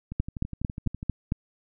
two click trains, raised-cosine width 5 ms, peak -12 / -22 dBFS, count 6 / 12, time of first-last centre 0.2-1.321 / 0.12-1.029 s, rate 4.46 / 12.1 Hz, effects none

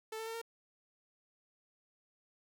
sawtooth tone with pitch steps, 440 / 446.4 / 452.9 / 459.5 Hz, A4 / A4 / A#4 / A#4, 0 / +25 / -50 / -25 cents, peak -36 dBFS, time 0.12-0.416 s, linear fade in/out 5 ms, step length 74 ms, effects none

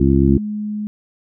harmonic tone, 68.1 Hz, C#2, 30 cents flat, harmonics 1 / 2 / 3 / 4 / 5, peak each -17 / -17 / -17 / -17 / -17 dBFS, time 0-0.38 s, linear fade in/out 5 ms
sine tone, 210.3 Hz, G#3, 22 cents sharp, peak -21 dBFS, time 0.28-0.87 s, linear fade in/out 0 ms
effects none

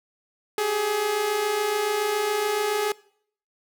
sawtooth tone pair together, 394.3 / 421.4 Hz, G4 / G#4, +10 / +25 cents, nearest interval minor second, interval 115 cents, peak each -27 / -19 dBFS, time 0.58-2.92 s, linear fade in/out 2 ms, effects noise-tail reverb RT60 0.6 s tail -22 dB re dry

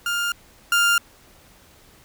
30% pulse tone pair in turn, 1405 / 1399.7 Hz, F6 / F6, +10 / +3 cents, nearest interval unison, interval 7 cents, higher first, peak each -19 / -13 dBFS, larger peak second, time 0.06-0.32 / 0.72-0.98 s, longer neither, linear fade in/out 2 ms, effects pink hiss -52 dBFS RMS until 2.04 s

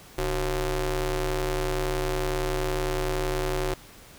sawtooth ring-modulated tone, 168.6 Hz, E3, 39 cents sharp, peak -18 dBFS, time 0.18-3.74 s, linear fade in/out 5 ms, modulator 204 Hz, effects pink hiss -49 dBFS RMS until 4.18 s

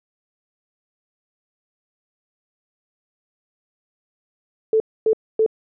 sine tone bursts, 440 Hz, A4, in tune, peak -13 dBFS, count 3, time 4.73-5.463 s, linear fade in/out 2 ms, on 71 ms, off 260 ms, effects none

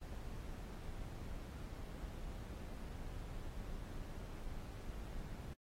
brown noise with amplitude modulation, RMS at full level -45 dBFS, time 0.01-5.54 s, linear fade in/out 10 ms, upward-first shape sine, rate 186 Hz, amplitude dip 35%, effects AAC 48 kbps

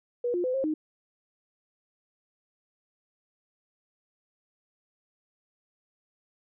sine tone with pitch steps, 484.2 / 353.3 / 508 / 535 / 309.2 Hz, B4 / F4 / B4 / C5 / D#4, -34 / +20 / +49 / +38 / -11 cents, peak -25 dBFS, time 0.24-0.74 s, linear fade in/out 5 ms, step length 100 ms, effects none

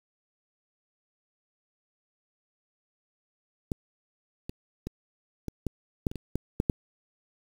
clicks, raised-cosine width 3 ms, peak -16 / -23 / -21 / -20 / -16 / -12 / -26 / -23 / -15 / -11 / -10 dBFS, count 11, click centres 3.718 / 4.495 / 4.87 / 5.483 / 5.667 / 6.068 / 6.115 / 6.157 / 6.356 / 6.601 / 6.698 s, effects 7-bit

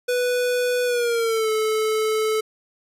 square tone with pitch glide, 493.9 to 435 Hz, B4 to A4, 0 to -20 cents, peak -20 dBFS, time 0.08-2.41 s, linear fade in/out 10 ms, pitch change -220 cents, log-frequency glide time 0.85-1.5 s, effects resampled to 32000 Hz

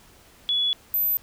sine tone pair in turn, 3400 / 13703 Hz, G#7 / A9, +40 / -47 cents, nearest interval 2 octaves, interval 2413 cents, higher second, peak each -20 dBFS, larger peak neither, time 0.49-0.73 / 0.94-1.17 s, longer first, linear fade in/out 0 ms, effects pink hiss -53 dBFS RMS until 1.22 s

